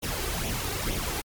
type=noise with flanger; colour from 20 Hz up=pink; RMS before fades=-30 dBFS; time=0.02-1.22 s; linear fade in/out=20 ms; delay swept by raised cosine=0.31 to 2.61 ms; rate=2.2 Hz; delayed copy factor=+0.6; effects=MP3 96 kbps